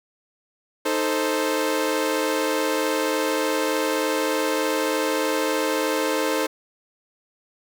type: chord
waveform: sawtooth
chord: A diminished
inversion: second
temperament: equal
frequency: 311.1 / 440 / 523.3 Hz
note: Eb4 / A4 / C5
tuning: 0 / 0 / 0 cents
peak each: -22 / -22 / -21 dBFS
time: 0.85-6.47 s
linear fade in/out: 10 ms
effects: none